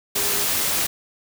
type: tone in noise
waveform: sine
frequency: 406.2 Hz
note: G#4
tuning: 38 cents flat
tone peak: -33 dBFS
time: 0.15-0.44 s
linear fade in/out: 10 ms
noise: white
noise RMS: -22 dBFS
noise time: 0.15-0.87 s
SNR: -14 dB
effects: none